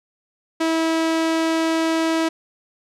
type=tone with low-pass filter; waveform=sawtooth; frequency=324.7 Hz; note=E4; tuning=26 cents flat; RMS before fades=-20 dBFS; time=0.6-2.29 s; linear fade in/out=10 ms; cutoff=8500 Hz; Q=0.54; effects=none